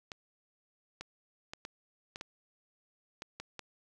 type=clicks; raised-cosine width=0.2 ms; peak=-24 dBFS; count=9; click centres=0.118 / 1.01 / 1.535 / 1.651 / 2.159 / 2.211 / 3.221 / 3.4 / 3.593 s; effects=none